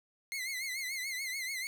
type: tone with vibrato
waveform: sawtooth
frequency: 2093 Hz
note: C7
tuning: in tune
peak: -32 dBFS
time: 0.32-1.67 s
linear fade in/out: 0 ms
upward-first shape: triangle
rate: 6.9 Hz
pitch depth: 110 cents each way
effects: none